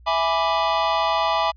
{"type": "chord", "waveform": "square", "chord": "E dominant seventh", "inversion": "none", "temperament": "equal", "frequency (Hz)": [659.3, 830.6, 987.8, 1174.7], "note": ["E5", "G#5", "B5", "D6"], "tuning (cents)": [0, 0, 0, 0], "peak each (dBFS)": -25, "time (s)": [0.06, 1.52], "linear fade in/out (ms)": 20, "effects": ["added 60 Hz sine -45 dBFS peak until 1.56 s", "resampled to 11025 Hz"]}